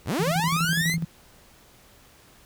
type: linear sweep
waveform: sawtooth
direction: up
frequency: 36.71 to 2160 Hz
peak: -20 dBFS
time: 0.05-0.97 s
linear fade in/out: 50 ms
type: tone with tremolo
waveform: sine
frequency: 164.81 Hz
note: E3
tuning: in tune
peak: -22 dBFS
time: 0.19-1.05 s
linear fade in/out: 10 ms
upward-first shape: square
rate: 12 Hz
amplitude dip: 60%
effects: pink hiss -54 dBFS RMS until 2.45 s